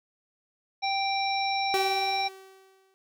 harmonic tone, 784 Hz, G5, in tune, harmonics 1 / 3 / 5 / 7, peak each -27 / -32 / -34 / -35 dBFS, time 0.82-2.29 s, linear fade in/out 20 ms
sawtooth tone with exponential decay, 383.1 Hz, G4, 40 cents flat, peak -21 dBFS, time 1.74-2.94 s, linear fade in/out 0 ms, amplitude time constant 260 ms
effects none

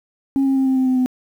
sine tone with pitch steps, 272.4 / 269.3 / 266.2 / 263.1 / 260.1 / 257.1 / 254.2 Hz, C#4 / C#4 / C4 / C4 / C4 / C4 / C4, -30 / -50 / +30 / +10 / -10 / -30 / -50 cents, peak -12 dBFS, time 0.36-1.06 s, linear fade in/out 0 ms, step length 100 ms, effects tanh soft clip ceiling -12 dBFS + 8-bit

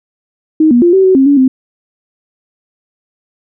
sine tone with pitch steps, 313.4 / 240.9 / 347.2 / 382.5 / 375.6 / 268 / 284.3 / 260.6 Hz, D#4 / B3 / F4 / G4 / F#4 / C4 / C#4 / C4, +13 / -43 / -10 / -42 / +26 / +42 / +44 / -7 cents, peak -4 dBFS, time 0.6-1.48 s, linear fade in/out 5 ms, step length 110 ms, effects none

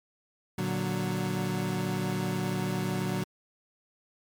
30% pulse chord, Bb augmented, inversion none, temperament equal, 116.54 / 146.83 / 185 Hz, Bb2 / D3 / F#3, 0 / 0 / 0 cents, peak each -32 / -31 / -28 dBFS, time 0.58-3.24 s, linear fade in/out 5 ms, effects MP3 96 kbps

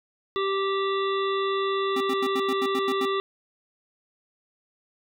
harmonic tone, 390.6 Hz, G4, 6 cents flat, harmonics 1 / 3 / 5 / 7 / 9 / 10, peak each -25 / -28 / -37 / -41 / -36 / -41 dBFS, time 0.36-3.2 s, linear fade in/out 0 ms
square tone bursts, 265.1 Hz, C4, 23 cents sharp, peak -28 dBFS, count 9, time 1.96-3.055 s, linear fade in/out 5 ms, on 47 ms, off 84 ms
effects none

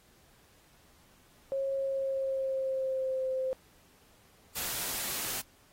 sine tone with pitch glide, 543 to 521.8 Hz, C#5 to C5, -36 to -5 cents, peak -29 dBFS, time 1.52-3.53 s, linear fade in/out 0 ms, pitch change -69 cents, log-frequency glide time 1.77-3.27 s
white noise, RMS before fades -35 dBFS, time 4.55-5.42 s, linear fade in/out 20 ms
effects pink hiss -63 dBFS RMS until 5.72 s + AAC 48 kbps

